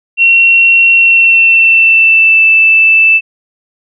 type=tone with pitch glide; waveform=sine; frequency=2728 to 2644 Hz; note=F7 to E7; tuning=-41 to +5 cents; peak=-3 dBFS; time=0.17-3.21 s; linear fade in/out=50 ms; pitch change=-54 cents; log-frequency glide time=0.94-2.44 s; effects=none